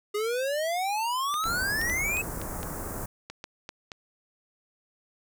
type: exponential sweep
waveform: square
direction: up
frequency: 407.4 to 2616 Hz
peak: -27 dBFS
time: 0.14-2.22 s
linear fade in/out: 10 ms
type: clicks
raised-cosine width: 0.2 ms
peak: -21 dBFS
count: 11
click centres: 1.341 / 1.44 / 1.815 / 1.898 / 2.17 / 2.416 / 2.631 / 3.3 / 3.441 / 3.691 / 3.918 s
type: band-stop noise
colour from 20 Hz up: pink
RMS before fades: -35 dBFS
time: 1.45-3.06 s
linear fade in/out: 5 ms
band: 1500 to 7400 Hz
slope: 24 dB/octave
effects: none